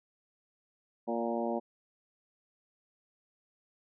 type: harmonic tone with a mistuned harmonic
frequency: 116.54 Hz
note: A#2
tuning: in tune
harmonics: 2 / 3 / 4 / 5 / 6 / 7 / 8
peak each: -35 / -37 / -39 / -36 / -39 / -41 / -43 dBFS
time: 1.07-1.6 s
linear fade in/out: 20 ms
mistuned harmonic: 6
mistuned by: +25 cents
effects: none